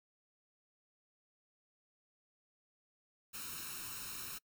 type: noise with comb filter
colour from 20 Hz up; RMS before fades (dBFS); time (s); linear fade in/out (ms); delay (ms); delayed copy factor
white; -45; 3.33-4.39; 20; 0.74; +0.75
effects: noise-tail reverb RT60 0.1 s tail -26 dB re dry